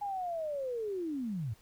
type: linear sweep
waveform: sine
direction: down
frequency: 830.6 to 98 Hz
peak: -33 dBFS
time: 0.01-1.54 s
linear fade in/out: 10 ms
effects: pink hiss -63 dBFS RMS until 1.61 s